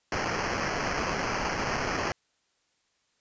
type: noise with sample-and-hold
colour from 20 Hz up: white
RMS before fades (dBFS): -30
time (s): 0.12-2.12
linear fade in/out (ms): 2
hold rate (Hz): 3675
effects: white hiss -72 dBFS RMS until 3.2 s + resampled to 16000 Hz